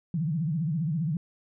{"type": "tone with vibrato", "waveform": "sine", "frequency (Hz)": 159, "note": "D#3", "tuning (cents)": 38, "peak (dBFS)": -25, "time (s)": [0.14, 1.17], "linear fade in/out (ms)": 2, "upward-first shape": "sine", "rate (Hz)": 15, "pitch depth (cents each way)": 190, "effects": []}